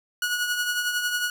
sawtooth tone with tremolo, 1458 Hz, F#6, 26 cents flat, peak -18 dBFS, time 0.22-1.3 s, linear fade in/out 2 ms, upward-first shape triangle, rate 11 Hz, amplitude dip 55%, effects none

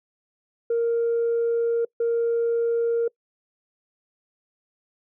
sine tone bursts at uneven times, 465.7 Hz, A#4, 2 cents flat, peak -18 dBFS, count 2, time 0.7-1.85 / 2-3.08 s, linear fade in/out 5 ms, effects noise-tail reverb RT60 0.1 s tail -25 dB re dry + tanh soft clip ceiling -17 dBFS

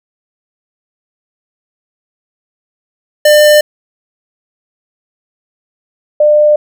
square / sine tone pair in turn, 599 / 599 Hz, D5 / D5, +34 / +34 cents, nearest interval unison, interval 0 cents, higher neither, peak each -4 dBFS, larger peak neither, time 3.25-3.61 / 6.2-6.56 s, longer neither, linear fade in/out 5 ms, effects none

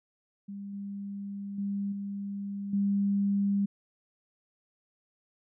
sine tone with level steps, 200 Hz, G3, 35 cents sharp, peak -37 / -35 / -29 / -33 / -24 dBFS, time 0.48-3.66 s, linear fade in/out 10 ms, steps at 0.73 / 1.58 / 1.92 / 2.73 s, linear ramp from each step 5 ms, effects none

